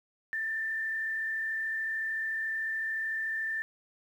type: tone with frequency modulation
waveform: sine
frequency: 1781 Hz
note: A6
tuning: 21 cents sharp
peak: -30 dBFS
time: 0.33-3.62 s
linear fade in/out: 0 ms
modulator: 33.7 Hz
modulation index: 0.64
effects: 10-bit